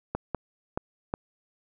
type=clicks; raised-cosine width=1 ms; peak=-14 dBFS; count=4; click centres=0.15 / 0.347 / 0.775 / 1.139 s; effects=none